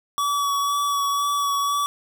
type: tone with vibrato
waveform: square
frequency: 1138 Hz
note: C#6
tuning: 45 cents sharp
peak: -21 dBFS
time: 0.18-1.86 s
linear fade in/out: 0 ms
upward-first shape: sine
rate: 2 Hz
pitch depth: 16 cents each way
effects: none